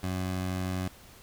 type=tone; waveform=20% pulse; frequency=92.5 Hz; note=F#2; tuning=in tune; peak=-25 dBFS; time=0.03-0.88 s; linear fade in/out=5 ms; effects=pink hiss -53 dBFS RMS until 1.22 s